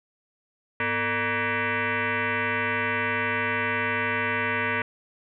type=tone with frequency modulation; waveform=sine; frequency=246.9 Hz; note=B3; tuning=in tune; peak=-23 dBFS; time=0.8-4.82 s; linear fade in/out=2 ms; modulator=350 Hz; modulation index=6.4; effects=none